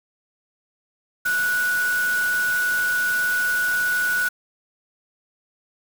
sine tone in noise, 1472 Hz, F#6, 9 cents flat, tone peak -19 dBFS, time 1.25-4.29 s, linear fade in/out 10 ms, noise white, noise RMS -32 dBFS, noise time 1.25-4.29 s, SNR +10 dB, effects none

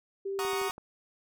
sine tone, 392 Hz, G4, in tune, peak -31 dBFS, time 0.25-0.69 s, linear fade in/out 10 ms
sawtooth chord, D# minor seventh, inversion first, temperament equal, 740 / 932.3 / 1108.7 / 1244.5 Hz, F#5 / A#5 / C#6 / D#6, 0 / 0 / 0 / 0 cents, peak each -34 dBFS, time 0.39-0.71 s, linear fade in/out 0 ms
click train, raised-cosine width 1 ms, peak -31 dBFS, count 5, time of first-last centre 0.45-0.781 s, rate 12.1 Hz
effects none

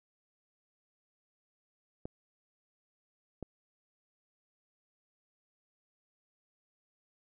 clicks, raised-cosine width 2 ms, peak -26 dBFS, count 2, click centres 2.055 / 3.427 s, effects none

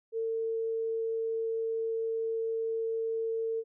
sine tone, 451.1 Hz, A4, 43 cents sharp, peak -29 dBFS, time 0.12-3.64 s, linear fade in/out 50 ms, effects none

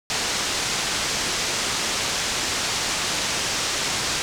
white low-pass noise, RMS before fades -25 dBFS, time 0.1-4.22 s, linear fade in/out 0 ms, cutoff 7100 Hz, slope 24 dB/octave, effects none

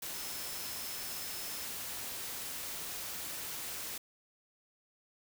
sine tone in noise, 5240 Hz, E8, 11 cents flat, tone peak -48 dBFS, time 0.14-1.65 s, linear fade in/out 5 ms, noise white, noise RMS -41 dBFS, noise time 0.02-3.98 s, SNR -10 dB, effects none

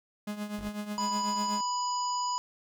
45% pulse tone with tremolo, 208.5 Hz, G#3, 7 cents sharp, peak -31 dBFS, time 0.27-1.61 s, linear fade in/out 5 ms, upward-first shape triangle, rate 8.1 Hz, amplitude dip 75%
sawtooth tone, 49.85 Hz, G1, 30 cents sharp, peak -38 dBFS, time 0.58-0.69 s, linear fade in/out 0 ms
harmonic tone, 987.8 Hz, B5, in tune, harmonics 1 / 3 / 5 / 7, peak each -29 / -46 / -38 / -39 dBFS, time 0.98-2.38 s, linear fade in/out 0 ms
effects none

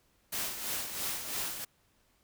white noise with tremolo, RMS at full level -34 dBFS, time 0.32-1.65 s, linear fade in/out 10 ms, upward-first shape sine, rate 3 Hz, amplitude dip 55%, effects pink hiss -70 dBFS RMS until 2.23 s

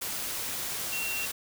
sine tone in noise, 2734 Hz, F7, 37 cents flat, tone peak -32 dBFS, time 0.92-1.26 s, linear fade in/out 10 ms, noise white, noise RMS -34 dBFS, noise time 0.01-1.32 s, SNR -1 dB, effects none

